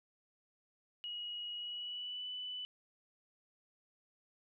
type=tone with pitch glide; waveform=sine; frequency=2900 to 2988 Hz; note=F#7 to F#7; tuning=-35 to +16 cents; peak=-40 dBFS; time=1.04-2.65 s; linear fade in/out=0 ms; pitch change=+51 cents; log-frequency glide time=1.56-2.27 s; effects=none